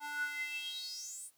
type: tone with high-pass filter sweep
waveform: square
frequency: 293.7 Hz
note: D4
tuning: in tune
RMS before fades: -41 dBFS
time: 0-1.31 s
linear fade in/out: 50 ms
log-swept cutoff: 1000 to 9700 Hz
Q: 9.4
effects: white hiss -72 dBFS RMS until 1.37 s